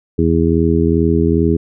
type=harmonic tone; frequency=82.41 Hz; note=E2; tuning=in tune; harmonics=1 / 2 / 3 / 4 / 5; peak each=-17 / -17 / -17 / -17 / -17 dBFS; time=0.18-1.57 s; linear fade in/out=10 ms; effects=none

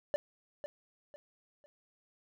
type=tone with echo; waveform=triangle; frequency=587.3 Hz; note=D5; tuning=in tune; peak=-25 dBFS; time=0.14-0.16 s; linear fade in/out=0 ms; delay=500 ms; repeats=3; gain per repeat=-10 dB; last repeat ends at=1.66 s; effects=none

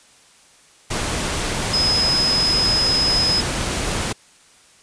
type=tone in noise; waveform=sine; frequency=5080 Hz; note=D#8; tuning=35 cents sharp; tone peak=-16 dBFS; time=1.73-3.41 s; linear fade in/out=10 ms; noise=pink; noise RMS=-23 dBFS; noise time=0.9-4.13 s; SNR=+4 dB; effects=white hiss -51 dBFS RMS until 4.82 s + resampled to 22050 Hz

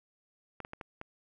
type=clicks; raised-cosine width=0.5 ms; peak=-26 dBFS; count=5; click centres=0.603 / 0.649 / 0.734 / 0.812 / 1.014 s; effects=none

